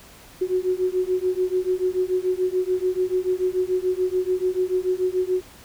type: beating tone pair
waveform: sine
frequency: 364.8 / 371.7 Hz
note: F#4 / F#4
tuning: -24 / +8 cents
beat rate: 6.9 Hz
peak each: -23 / -23 dBFS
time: 0.41-5.42 s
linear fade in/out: 10 ms
effects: pink hiss -47 dBFS RMS until 5.64 s